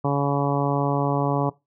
harmonic tone, 141.4 Hz, C#3, 35 cents sharp, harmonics 1 / 2 / 3 / 4 / 5 / 6 / 7 / 8, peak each -23 / -26 / -28 / -29 / -30 / -31 / -31 / -32 dBFS, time 0.04-1.5 s, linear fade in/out 10 ms, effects noise-tail reverb RT60 0.2 s tail -19 dB re dry

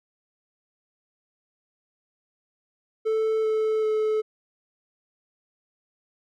triangle tone with pitch steps, 440 / 436.2 / 432.4 Hz, A4 / A4 / A4, 0 / -15 / -30 cents, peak -19 dBFS, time 3.05-4.22 s, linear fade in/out 20 ms, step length 390 ms, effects none

